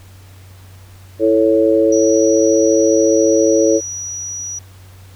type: chord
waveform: sine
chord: A major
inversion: second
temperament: equal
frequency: 329.6 / 440 / 554.4 Hz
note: E4 / A4 / C#5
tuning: 0 / 0 / 0 cents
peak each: -14 dBFS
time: 1.19-3.81 s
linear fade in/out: 50 ms
type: tone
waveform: sine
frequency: 5830 Hz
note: F#8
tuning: 26 cents flat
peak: -23 dBFS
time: 1.92-4.59 s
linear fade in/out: 5 ms
effects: added 94 Hz sine -38 dBFS peak until 5.15 s + pink hiss -47 dBFS RMS until 5.15 s